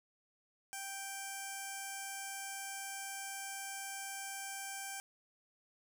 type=tone with notch filter; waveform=5% pulse; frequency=784 Hz; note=G5; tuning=in tune; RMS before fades=-44 dBFS; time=0.73-5 s; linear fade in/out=0 ms; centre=4000 Hz; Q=0.92; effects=none